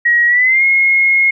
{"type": "tone with pitch glide", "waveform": "sine", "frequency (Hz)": [1900, 2157], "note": ["A#6", "C#7"], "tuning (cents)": [33, -48], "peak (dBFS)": -8, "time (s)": [0.05, 1.31], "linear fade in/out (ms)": 10, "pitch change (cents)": 219, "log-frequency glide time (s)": [0.27, 0.64], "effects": []}